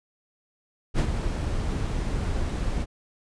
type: noise with ADSR envelope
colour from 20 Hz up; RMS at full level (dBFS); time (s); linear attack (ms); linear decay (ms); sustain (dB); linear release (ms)
brown; -20; 0.94-2.86; 48; 74; -7; 41
effects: resampled to 22050 Hz